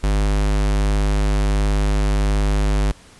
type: tone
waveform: square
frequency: 50.7 Hz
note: G#1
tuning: 41 cents flat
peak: -16 dBFS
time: 0.03-2.92 s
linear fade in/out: 10 ms
effects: pink hiss -47 dBFS RMS until 3.19 s + resampled to 24000 Hz

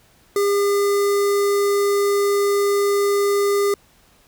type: tone with notch filter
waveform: square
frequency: 403.7 Hz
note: G#4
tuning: 49 cents flat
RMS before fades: -18 dBFS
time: 0.36-3.74 s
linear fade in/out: 2 ms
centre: 2900 Hz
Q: 1.4
effects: pink hiss -55 dBFS RMS until 4.27 s

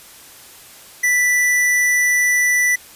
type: tone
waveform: square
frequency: 1975.5 Hz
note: B6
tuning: in tune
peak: -14 dBFS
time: 1.03-2.76 s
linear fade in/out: 10 ms
effects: white hiss -42 dBFS RMS until 2.95 s + resampled to 32000 Hz

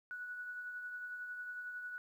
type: tone with tremolo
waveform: sine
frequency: 1473 Hz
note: F#6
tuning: 8 cents flat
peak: -40 dBFS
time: 0.11-1.98 s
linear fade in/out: 0 ms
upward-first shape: triangle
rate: 11 Hz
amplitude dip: 40%
effects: 12-bit

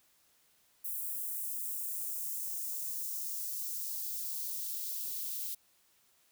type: noise with high-pass filter sweep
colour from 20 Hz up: violet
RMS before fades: -38 dBFS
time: 0.84-5.55 s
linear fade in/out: 10 ms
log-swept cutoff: 10000 to 3300 Hz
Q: 1.3
effects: white hiss -69 dBFS RMS until 6.31 s

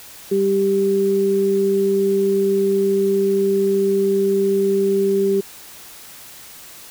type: tone pair together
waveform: sine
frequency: 196.15 / 392.3 Hz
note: G3 / G4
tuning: +1 / +1 cents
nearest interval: octave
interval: 1200 cents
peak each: -22 / -15 dBFS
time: 0.31-5.41 s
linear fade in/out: 10 ms
effects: white hiss -40 dBFS RMS until 6.9 s

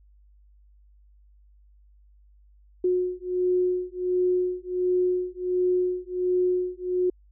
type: beating tone pair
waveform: sine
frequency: 362.2 / 363.6 Hz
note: F#4 / F#4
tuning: -37 / -30 cents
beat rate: 1.4 Hz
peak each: -25 dBFS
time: 2.84-7.1 s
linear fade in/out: 5 ms
effects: added 50 Hz sine -53 dBFS peak until 7.31 s

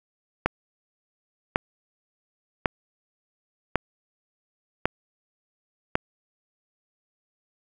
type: click train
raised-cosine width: 0.5 ms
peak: -5 dBFS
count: 6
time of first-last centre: 0.46-5.955 s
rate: 0.91 Hz
effects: 7-bit

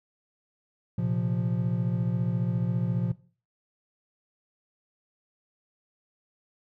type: chord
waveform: triangle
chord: Bb suspended second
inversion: none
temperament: just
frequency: 116.54 / 131.11 / 174.81 Hz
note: Bb2 / C3 / F3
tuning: 0 / +4 / +2 cents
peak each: -27 / -29 / -26 dBFS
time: 0.98-3.12 s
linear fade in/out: 5 ms
effects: noise-tail reverb RT60 0.4 s tail -18 dB re dry

